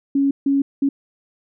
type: tone bursts at uneven times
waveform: sine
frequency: 277.2 Hz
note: C#4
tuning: in tune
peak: -14 dBFS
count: 3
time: 0.15-0.31 / 0.46-0.62 / 0.82-0.89 s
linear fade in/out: 5 ms
effects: none